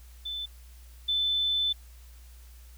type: tone pair in turn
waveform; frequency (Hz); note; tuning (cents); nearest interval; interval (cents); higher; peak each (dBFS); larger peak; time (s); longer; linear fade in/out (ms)
sine; 3520 / 3520; A7 / A7; 0 / 0; unison; 0; neither; -32 / -24; second; 0.25-0.46 / 1.08-1.73; second; 10
effects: added 60 Hz sine -47 dBFS peak until 2.77 s + white hiss -59 dBFS RMS until 2.77 s